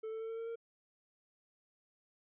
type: tone with pitch steps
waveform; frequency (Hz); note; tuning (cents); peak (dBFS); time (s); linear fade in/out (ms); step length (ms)
triangle; 440 / 444.1 / 448.2 / 452.4 / 456.6 / 460.8; A4 / A4 / A4 / A4 / A#4 / A#4; 0 / +16 / +32 / +48 / -36 / -20; -37; 0.03-0.558; 10; 88
effects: resampled to 8000 Hz